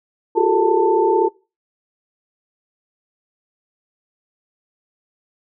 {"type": "tone cluster", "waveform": "sine", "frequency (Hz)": [350.8, 383.2, 418.8, 452, 889], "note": ["F4", "G4", "G#4", "A4", "A5"], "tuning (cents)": [8, -39, 15, 47, 18], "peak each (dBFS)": -19, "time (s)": [0.35, 1.29], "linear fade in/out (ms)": 20, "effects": ["noise-tail reverb RT60 0.3 s tail -21 dB re dry"]}